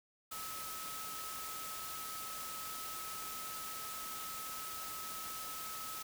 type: tone in noise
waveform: sine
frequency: 1291 Hz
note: E6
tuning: 37 cents flat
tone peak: -46 dBFS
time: 0.31-6.03 s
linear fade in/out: 10 ms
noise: white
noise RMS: -45 dBFS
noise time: 0.31-6.03 s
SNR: -4 dB
effects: none